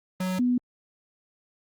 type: tone pair in turn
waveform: square / sine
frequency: 185 / 246.9 Hz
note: F#3 / B3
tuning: 0 / 0 cents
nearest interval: perfect fourth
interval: 500 cents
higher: second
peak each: -26 / -20 dBFS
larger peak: second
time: 0.2-0.39 / 0.39-0.58 s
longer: neither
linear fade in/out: 5 ms
effects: Opus 24 kbps